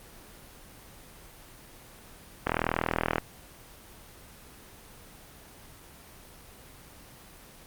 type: click train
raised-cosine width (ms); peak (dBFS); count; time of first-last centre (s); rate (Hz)
0.5; -9; 30; 2.47-3.183; 40.7
effects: pink hiss -50 dBFS RMS until 7.66 s + Opus 24 kbps